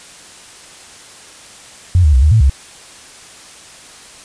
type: tone with pitch steps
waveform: sine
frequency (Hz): 89.4 / 75.3 / 63.9 / 75.9 / 110.9 / 68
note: F2 / D2 / C2 / D#2 / A2 / C#2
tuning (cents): +41 / +44 / -40 / -42 / +14 / -33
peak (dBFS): -6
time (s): 1.95-2.496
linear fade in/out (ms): 0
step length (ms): 91
effects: white hiss -38 dBFS RMS until 4.24 s + resampled to 22050 Hz